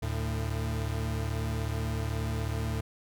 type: tone pair together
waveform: 40% pulse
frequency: 75.17 / 111.5 Hz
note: D2 / A2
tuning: +41 / +23 cents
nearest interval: perfect fifth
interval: 682 cents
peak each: -32 / -31 dBFS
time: 0.02-2.81 s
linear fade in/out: 10 ms
effects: none